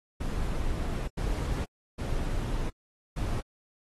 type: noise bursts at uneven times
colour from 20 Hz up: brown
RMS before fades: -30 dBFS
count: 4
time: 0.2-1.08 / 1.17-1.65 / 1.98-2.7 / 3.16-3.41 s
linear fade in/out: 10 ms
effects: AAC 32 kbps